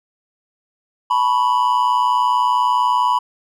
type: tone with amplitude modulation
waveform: triangle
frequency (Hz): 987.8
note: B5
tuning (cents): 0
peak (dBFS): -8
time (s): 1.1-3.19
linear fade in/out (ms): 10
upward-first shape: sine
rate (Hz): 120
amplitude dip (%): 80
effects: none